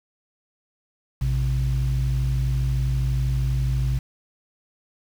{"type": "tone pair together", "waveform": "sine", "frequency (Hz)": [57.64, 130], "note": ["A#1", "C3"], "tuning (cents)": [-19, -11], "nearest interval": "octave + major second", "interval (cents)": 1408, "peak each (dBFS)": [-21, -21], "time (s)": [1.21, 3.99], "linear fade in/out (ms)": 10, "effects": ["tanh soft clip ceiling -15 dBFS", "7-bit"]}